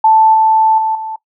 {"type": "tone with level steps", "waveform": "sine", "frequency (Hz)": 880, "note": "A5", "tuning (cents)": 0, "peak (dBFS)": [-5, -7, -12, -20], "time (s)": [0.04, 1.16], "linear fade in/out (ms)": 5, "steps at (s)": [0.34, 0.78, 0.95], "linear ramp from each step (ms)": 2, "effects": ["noise-tail reverb RT60 0.1 s tail -18 dB re dry"]}